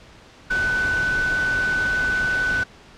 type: tone in noise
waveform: sine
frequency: 1500 Hz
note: F#6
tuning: 23 cents sharp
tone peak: -19 dBFS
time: 0.5-2.64 s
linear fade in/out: 10 ms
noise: pink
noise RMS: -30 dBFS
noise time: 0.5-2.64 s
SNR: +8 dB
effects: pink hiss -47 dBFS RMS until 2.97 s + low-pass 5000 Hz 12 dB/octave